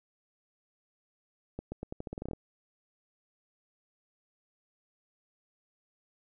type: accelerating click train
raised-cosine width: 2 ms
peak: -24 dBFS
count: 13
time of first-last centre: 1.59-2.333 s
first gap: 130 ms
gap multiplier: 0.85
effects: none